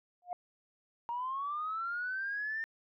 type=tone with exponential growth; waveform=sine; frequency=713 Hz; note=F5; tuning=36 cents sharp; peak=-30 dBFS; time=0.22-0.33 s; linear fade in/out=1 ms; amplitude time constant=22 ms
type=linear sweep; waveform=sine; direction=up; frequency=932.3 to 1813 Hz; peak=-33 dBFS; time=1.09-2.64 s; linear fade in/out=0 ms
effects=tanh soft clip ceiling -28 dBFS